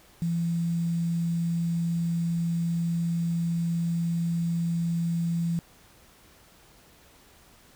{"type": "tone with quantisation", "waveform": "sine", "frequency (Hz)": 168.7, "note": "E3", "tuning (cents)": 40, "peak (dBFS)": -24, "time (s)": [0.22, 5.59], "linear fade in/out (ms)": 0, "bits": 8, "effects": ["pink hiss -56 dBFS RMS until 7.75 s"]}